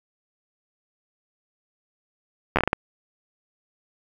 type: slowing click train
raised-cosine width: 0.5 ms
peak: -4 dBFS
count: 7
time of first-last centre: 2.56-2.731 s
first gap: 11 ms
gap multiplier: 1.38
effects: 7-bit